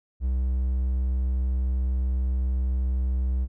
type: tone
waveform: triangle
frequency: 63.8 Hz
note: C2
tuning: 43 cents flat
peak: -20 dBFS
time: 0.2-3.48 s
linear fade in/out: 50 ms
effects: none